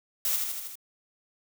blue noise with echo, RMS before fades -27 dBFS, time 0.25-0.36 s, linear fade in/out 2 ms, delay 79 ms, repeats 5, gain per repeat -3 dB, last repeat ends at 0.755 s, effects none

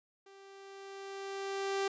sawtooth tone with level ramp, 392 Hz, G4, in tune, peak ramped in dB -51 to -26 dBFS, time 0.26-1.88 s, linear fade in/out 5 ms, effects resampled to 16000 Hz

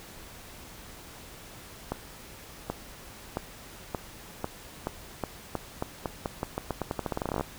accelerating click train, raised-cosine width 1 ms, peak -15 dBFS, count 29, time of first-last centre 1.92-7.41 s, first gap 780 ms, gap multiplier 0.86, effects pink hiss -47 dBFS RMS until 7.58 s

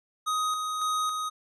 square tone with tremolo, 1253 Hz, D#6, 12 cents sharp, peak -26 dBFS, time 0.26-1.3 s, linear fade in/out 20 ms, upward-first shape square, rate 1.8 Hz, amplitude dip 35%, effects resampled to 24000 Hz

